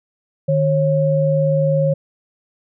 sine tone pair together, 152.9 / 544.9 Hz, D#3 / C#5, -30 / -30 cents, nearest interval octave + minor seventh, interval 2200 cents, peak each -16 dBFS, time 0.48-1.94 s, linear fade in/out 10 ms, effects none

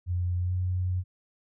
sine tone with pitch glide, 89 to 91.13 Hz, F2 to F#2, +33 to -26 cents, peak -25 dBFS, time 0.06-1.04 s, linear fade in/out 50 ms, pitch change +41 cents, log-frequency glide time 0.4-0.53 s, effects none

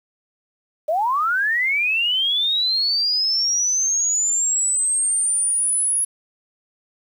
sine linear sweep, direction up, 587.3 to 10548 Hz, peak -17 dBFS, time 0.88-6.05 s, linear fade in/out 10 ms, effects 8-bit

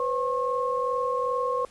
sine tone cluster, 497.5 / 540 / 1080 Hz, B4 / C#5 / C#6, +13 / -45 / -45 cents, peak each -27 / -33 / -27 dBFS, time 0-1.65 s, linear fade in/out 2 ms, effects pink hiss -54 dBFS RMS until 1.7 s + resampled to 24000 Hz

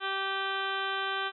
harmonic tone with a mistuned harmonic, 388.7 Hz, G4, 15 cents flat, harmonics 1 / 2 / 3 / 4 / 5 / 6 / 7 / 8 / 9 / 10, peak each -39 / -38 / -35 / -34 / -44 / -44 / -46 / -39 / -42 / -47 dBFS, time 0-1.32 s, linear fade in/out 50 ms, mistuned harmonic 6, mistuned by +48 cents, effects none

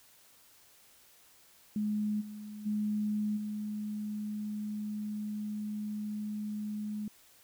sine tone with level steps, 210.5 Hz, G#3, 24 cents sharp, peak -29 / -41 / -29 / -34 dBFS, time 1.76-7.08 s, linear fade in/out 2 ms, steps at 2.2 / 2.65 / 3.36 s, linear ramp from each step 20 ms, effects white hiss -61 dBFS RMS until 7.43 s

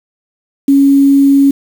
sine tone with quantisation, 277.3 Hz, C#4, 1 cent sharp, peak -4 dBFS, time 0.68-1.51 s, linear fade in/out 5 ms, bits 5, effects none

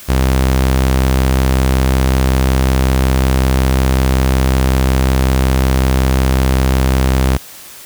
sawtooth tone, 65.41 Hz, C2, in tune, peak -6 dBFS, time 0.08-7.38 s, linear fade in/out 20 ms, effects white hiss -35 dBFS RMS until 7.85 s

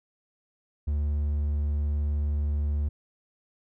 triangle tone, 73.42 Hz, D2, in tune, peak -22 dBFS, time 0.87-2.89 s, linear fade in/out 10 ms, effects none

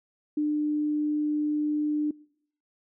sine tone, 299.5 Hz, D4, 34 cents sharp, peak -23 dBFS, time 0.37-2.11 s, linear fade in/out 5 ms, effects noise-tail reverb RT60 0.7 s tail -25 dB re dry

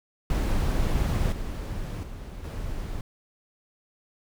brown noise with level steps, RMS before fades -24 / -32 / -38 / -33 dBFS, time 0.3-3.01 s, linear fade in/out 2 ms, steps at 1.32 / 2.03 / 2.44 s, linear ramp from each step 5 ms, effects none

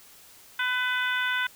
harmonic tone, 501 Hz, B4, 25 cents sharp, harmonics 2 / 3 / 4 / 5 / 6 / 7, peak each -34 / -26 / -33 / -36 / -37 / -35 dBFS, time 0.59-1.47 s, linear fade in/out 5 ms, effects white hiss -52 dBFS RMS until 1.55 s

